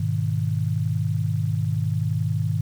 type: chord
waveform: sine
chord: G# minor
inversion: none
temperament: just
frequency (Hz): 103.83 / 124.59 / 155.74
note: G#2 / B2 / D#3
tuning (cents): 0 / +16 / +2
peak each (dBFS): -24 / -27 / -25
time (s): 0-2.61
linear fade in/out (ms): 5
effects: 8-bit